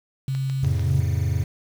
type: tone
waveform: sine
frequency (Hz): 134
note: C3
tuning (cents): +42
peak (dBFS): -22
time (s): 0.28-1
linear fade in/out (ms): 2
type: click train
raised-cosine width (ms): 0.2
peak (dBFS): -21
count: 4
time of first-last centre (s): 0.35-0.795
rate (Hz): 6.74
type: chord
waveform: triangle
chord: F augmented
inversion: none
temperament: just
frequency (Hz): 87.31 / 109.13 / 136.42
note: F2 / A2 / C#3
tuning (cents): 0 / -14 / -27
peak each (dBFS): -21 / -23 / -24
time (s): 0.63-1.44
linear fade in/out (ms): 5
effects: 7-bit